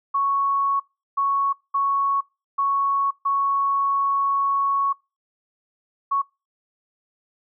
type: tone bursts at uneven times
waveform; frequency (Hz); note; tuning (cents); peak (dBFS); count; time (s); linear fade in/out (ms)
sine; 1109; C#6; 0; -18; 6; 0.14-0.8 / 1.17-1.53 / 1.74-2.21 / 2.58-3.11 / 3.25-4.93 / 6.11-6.22; 10
effects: noise-tail reverb RT60 0.3 s tail -26 dB re dry